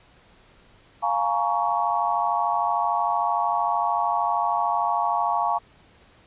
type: chord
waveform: sine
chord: Bb minor seventh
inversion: second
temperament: just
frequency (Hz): 699.2 / 839.1 / 932.3 / 1118.8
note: F5 / Ab5 / Bb5 / Db6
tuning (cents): +2 / +18 / 0 / +16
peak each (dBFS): -26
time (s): 1.02-5.59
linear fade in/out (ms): 20
effects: pink hiss -55 dBFS RMS until 6.26 s + resampled to 8000 Hz